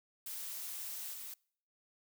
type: noise with level steps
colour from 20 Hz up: blue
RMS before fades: -43 / -46 dBFS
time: 0.26-1.34 s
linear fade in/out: 5 ms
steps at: 1.13 s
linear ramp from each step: 10 ms
effects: noise-tail reverb RT60 0.6 s tail -26 dB re dry